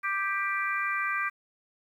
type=harmonic tone; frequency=393.6 Hz; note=G4; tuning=7 cents sharp; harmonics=3 / 4 / 5 / 6; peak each=-31 / -32 / -33 / -34 dBFS; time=0.03-1.3 s; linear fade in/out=20 ms; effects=10-bit